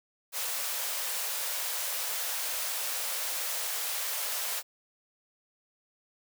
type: high-pass noise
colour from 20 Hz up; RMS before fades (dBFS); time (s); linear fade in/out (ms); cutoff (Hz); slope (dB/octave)
white; -33; 0.32-4.63; 50; 460; 96
effects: none

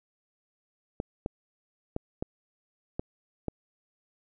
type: clicks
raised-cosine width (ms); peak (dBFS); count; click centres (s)
2; -17; 6; 1.001 / 1.261 / 1.964 / 2.225 / 2.995 / 3.483
effects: none

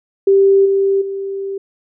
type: tone with level steps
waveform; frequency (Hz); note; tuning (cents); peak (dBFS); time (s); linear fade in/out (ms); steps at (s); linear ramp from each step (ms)
sine; 392; G4; 0; -7 / -11 / -20; 0.27-1.58; 5; 0.65 / 1.01; 10
effects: none

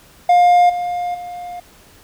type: tone with level steps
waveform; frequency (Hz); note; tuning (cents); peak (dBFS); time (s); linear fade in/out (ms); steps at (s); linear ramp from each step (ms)
triangle; 708; F5; +23; -6 / -17 / -25; 0.29-1.6; 5; 0.69 / 1.14; 10
effects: pink hiss -47 dBFS RMS until 2.03 s

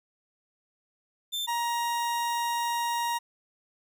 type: tone pair in turn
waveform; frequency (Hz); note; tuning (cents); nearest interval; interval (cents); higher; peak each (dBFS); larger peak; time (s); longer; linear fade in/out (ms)
40% pulse; 3559 / 942.7; A7 / A#5; +19 / +19; octave + major seventh; 2300; first; -28 / -26; second; 1.32-1.47 / 1.47-3.19; second; 20
effects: none

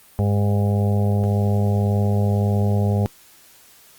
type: harmonic tone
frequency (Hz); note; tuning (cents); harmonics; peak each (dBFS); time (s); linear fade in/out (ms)
101.8; G#2; -34; 1 / 2 / 4 / 5 / 6 / 7 / 8; -17 / -23 / -29 / -31 / -33 / -34 / -35; 0.19-3.06; 0
effects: white hiss -50 dBFS RMS until 3.98 s + Opus 32 kbps

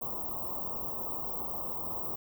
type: band-stop noise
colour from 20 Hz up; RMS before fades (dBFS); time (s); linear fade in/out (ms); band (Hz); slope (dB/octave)
white; -36; 0.01-2.16; 10; 1200 to 16000; 96
effects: none

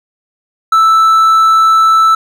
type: tone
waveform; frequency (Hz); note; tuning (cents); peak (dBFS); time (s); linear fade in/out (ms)
triangle; 1318.5; E6; 0; -3; 0.72-2.15; 5
effects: none

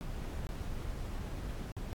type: noise with dropouts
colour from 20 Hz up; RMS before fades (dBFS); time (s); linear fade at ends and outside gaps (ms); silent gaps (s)
brown; -39; 0.01-1.93; 0; 0.468-0.491 / 1.719-1.766
effects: AAC 64 kbps

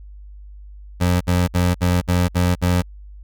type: tone bursts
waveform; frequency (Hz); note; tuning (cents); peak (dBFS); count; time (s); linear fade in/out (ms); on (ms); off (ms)
25% pulse; 89; F2; +33; -11; 7; 1-2.824; 20; 210; 59
effects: added 50 Hz sine -36 dBFS peak until 3.23 s

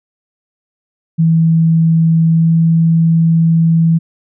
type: tone with pitch glide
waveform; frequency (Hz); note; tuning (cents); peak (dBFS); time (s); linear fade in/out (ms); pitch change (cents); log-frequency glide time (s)
sine; 163.3 to 164.34; E3 to E3; -16 to -5; -7; 1.18-3.99; 20; +11; 2.29-2.52
effects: none

